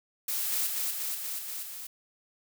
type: noise with echo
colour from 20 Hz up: blue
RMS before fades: -31 dBFS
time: 0.28-0.67 s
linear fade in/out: 5 ms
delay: 240 ms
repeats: 5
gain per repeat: -2 dB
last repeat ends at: 1.87 s
effects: none